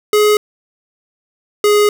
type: tone pair in turn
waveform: square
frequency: 420.7 / 415.9 Hz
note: G#4 / G#4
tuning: +22 / +2 cents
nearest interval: unison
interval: 20 cents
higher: first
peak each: -9 dBFS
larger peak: neither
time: 0.13-0.37 / 1.64-1.89 s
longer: second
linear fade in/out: 2 ms
effects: none